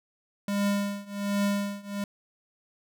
square tone with tremolo, 201.8 Hz, G#3, 49 cents flat, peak -23 dBFS, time 0.48-2.04 s, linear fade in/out 2 ms, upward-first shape triangle, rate 1.3 Hz, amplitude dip 95%, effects none

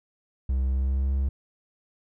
triangle tone with pitch glide, 65.41 to 67.76 Hz, C2 to C#2, 0 to -39 cents, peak -20 dBFS, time 0.49-1.29 s, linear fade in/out 5 ms, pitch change +61 cents, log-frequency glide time 0.67-1.12 s, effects none

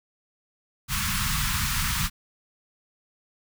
pink band-stop noise, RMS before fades -26 dBFS, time 0.88-2.1 s, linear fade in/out 50 ms, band 210 to 1000 Hz, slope 48 dB/octave, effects none

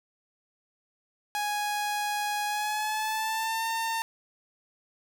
sawtooth tone with pitch glide, 830.6 to 905.8 Hz, G#5 to A#5, 0 to -50 cents, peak -24 dBFS, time 1.35-4.02 s, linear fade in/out 0 ms, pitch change +150 cents, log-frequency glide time 2.46-3.66 s, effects none

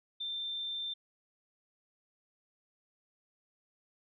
sine tone, 3574 Hz, A7, 26 cents sharp, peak -35 dBFS, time 0.2-0.94 s, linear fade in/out 10 ms, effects none

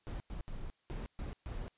brown noise bursts at uneven times, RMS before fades -41 dBFS, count 6, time 0.07-0.2 / 0.3-0.41 / 0.48-0.7 / 0.9-1.06 / 1.19-1.33 / 1.46-1.68 s, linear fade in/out 0 ms, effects white hiss -75 dBFS RMS until 1.77 s + resampled to 8000 Hz

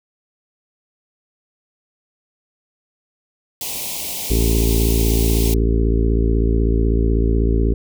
white band-stop noise, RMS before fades -26 dBFS, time 3.61-5.54 s, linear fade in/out 2 ms, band 970 to 2200 Hz, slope 48 dB/octave
harmonic tone, 56.1 Hz, A1, 34 cents sharp, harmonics 1 / 2 / 3 / 4 / 5 / 6 / 7 / 8, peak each -15 / -23 / -28 / -26 / -25 / -29 / -24 / -30 dBFS, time 4.3-7.74 s, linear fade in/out 5 ms
effects none

